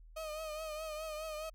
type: tone with vibrato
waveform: 35% pulse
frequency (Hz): 622.3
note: D#5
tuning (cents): 0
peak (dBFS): -38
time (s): 0.16-1.5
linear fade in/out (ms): 10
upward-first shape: triangle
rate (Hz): 4.8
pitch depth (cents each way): 61
effects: added 40 Hz sine -53 dBFS peak until 1.54 s

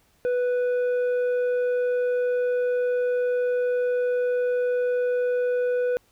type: tone with tanh clipping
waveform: sine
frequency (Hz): 493.9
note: B4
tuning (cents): 0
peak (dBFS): -22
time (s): 0.25-5.97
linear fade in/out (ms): 0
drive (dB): 6
effects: pink hiss -63 dBFS RMS until 6.11 s

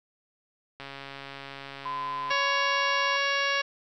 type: click train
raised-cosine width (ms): 0.3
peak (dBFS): -24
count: 210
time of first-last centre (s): 0.8-2.314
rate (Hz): 138
type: tone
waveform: sine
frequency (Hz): 1019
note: C6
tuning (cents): -46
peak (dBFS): -30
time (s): 1.85-3.17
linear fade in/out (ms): 10
type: harmonic tone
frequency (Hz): 558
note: C#5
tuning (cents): +11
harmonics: 1 / 2 / 3 / 4 / 5 / 6 / 7 / 8 / 9 / 10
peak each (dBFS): -33 / -31 / -29 / -32 / -32 / -38 / -38 / -40 / -44 / -38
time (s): 2.3-3.62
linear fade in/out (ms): 10
effects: none

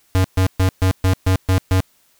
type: tone bursts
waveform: square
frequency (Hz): 93.7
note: F#2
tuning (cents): +22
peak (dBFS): -13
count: 8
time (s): 0.15-1.804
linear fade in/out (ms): 0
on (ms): 93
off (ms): 130
effects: white hiss -58 dBFS RMS until 2.19 s

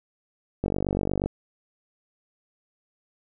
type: click train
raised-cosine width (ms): 2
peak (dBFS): -12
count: 31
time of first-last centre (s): 0.64-1.26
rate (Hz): 48.4
effects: none

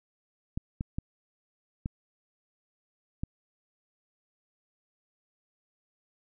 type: clicks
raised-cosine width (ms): 5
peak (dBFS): -19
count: 5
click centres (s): 0.575 / 0.809 / 0.985 / 1.859 / 3.235
effects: none

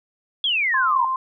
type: exponential sweep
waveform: sine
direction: down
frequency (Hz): 3424 to 903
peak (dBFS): -18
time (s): 0.44-1.05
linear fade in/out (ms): 2
type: tone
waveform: sine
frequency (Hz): 1046.5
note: C6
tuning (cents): 0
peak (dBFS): -20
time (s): 0.74-1.16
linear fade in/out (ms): 2
effects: none

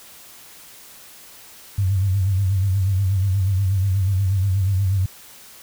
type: tone with vibrato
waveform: sine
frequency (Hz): 96.2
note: G2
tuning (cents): -32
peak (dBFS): -16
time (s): 1.78-5.06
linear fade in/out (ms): 5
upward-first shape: sine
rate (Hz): 8.3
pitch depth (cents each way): 83
effects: white hiss -44 dBFS RMS until 5.62 s

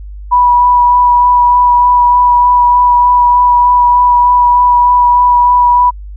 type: tone with vibrato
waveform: sine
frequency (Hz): 979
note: B5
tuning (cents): -15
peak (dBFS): -4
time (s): 0.31-5.91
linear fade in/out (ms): 20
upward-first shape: sine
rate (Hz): 3.3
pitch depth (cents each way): 12
effects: added 50 Hz sine -24 dBFS peak until 6.16 s

